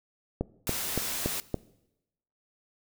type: click train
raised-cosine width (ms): 2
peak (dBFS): -14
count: 5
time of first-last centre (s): 0.41-1.543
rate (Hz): 3.53
type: noise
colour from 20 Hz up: white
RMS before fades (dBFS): -33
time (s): 0.67-1.4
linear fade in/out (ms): 0
effects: noise-tail reverb RT60 0.9 s tail -20 dB re dry